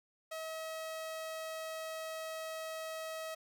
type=tone; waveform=sawtooth; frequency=640 Hz; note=D#5; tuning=49 cents sharp; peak=-36 dBFS; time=0.31-3.35 s; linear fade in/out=10 ms; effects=none